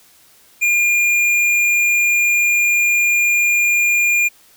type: tone with tanh clipping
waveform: sine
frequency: 2411 Hz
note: D7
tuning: 45 cents sharp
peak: -14 dBFS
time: 0.61-4.29 s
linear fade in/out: 20 ms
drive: 14 dB
effects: white hiss -50 dBFS RMS until 4.56 s